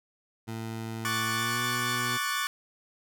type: tone with pitch glide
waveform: 20% pulse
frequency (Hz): 112.5 to 121.98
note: A2 to B2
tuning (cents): +39 to -21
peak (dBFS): -29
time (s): 0.47-2.18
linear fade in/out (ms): 20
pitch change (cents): +140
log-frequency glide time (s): 1.31-1.64
type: chord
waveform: sawtooth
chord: D major seventh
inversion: third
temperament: equal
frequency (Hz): 1108.7 / 1174.7 / 1480 / 1760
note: C#6 / D6 / F#6 / A6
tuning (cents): 0 / 0 / 0 / 0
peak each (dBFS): -30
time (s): 1.05-2.47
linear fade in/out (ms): 0
effects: none